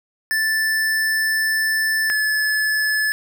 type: tone pair in turn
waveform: square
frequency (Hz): 1760 / 1724.8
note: A6 / A6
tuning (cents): 0 / -35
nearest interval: unison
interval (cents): 35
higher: first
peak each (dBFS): -18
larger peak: neither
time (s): 0.31-2.1 / 2.1-3.12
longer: first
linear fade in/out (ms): 0
effects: 10-bit